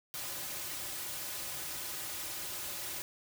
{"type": "noise with comb filter", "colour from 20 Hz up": "white", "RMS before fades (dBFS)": -40, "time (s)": [0.14, 3.02], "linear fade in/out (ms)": 0, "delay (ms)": 4.4, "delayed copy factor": -0.75, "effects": []}